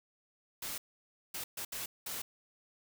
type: noise bursts at uneven times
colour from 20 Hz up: white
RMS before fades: -40 dBFS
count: 5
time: 0.62-0.78 / 1.34-1.44 / 1.57-1.65 / 1.72-1.86 / 2.06-2.22 s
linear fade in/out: 5 ms
effects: none